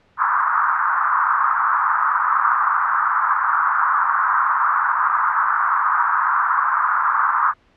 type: band-pass noise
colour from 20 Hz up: white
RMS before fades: -18 dBFS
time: 0.17-7.54 s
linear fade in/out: 50 ms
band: 1000 to 1400 Hz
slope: 48 dB/octave
effects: pink hiss -57 dBFS RMS until 7.76 s + low-pass 3000 Hz 12 dB/octave